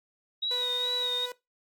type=tone with vibrato; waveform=sine; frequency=3800 Hz; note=A#7; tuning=33 cents sharp; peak=-27 dBFS; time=0.42-1.26 s; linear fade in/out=10 ms; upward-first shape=sine; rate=2.4 Hz; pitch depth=55 cents each way
type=tone; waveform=sawtooth; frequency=493.9 Hz; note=B4; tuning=in tune; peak=-32 dBFS; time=0.51-1.32 s; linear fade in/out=2 ms
effects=noise-tail reverb RT60 0.2 s tail -19 dB re dry + Opus 48 kbps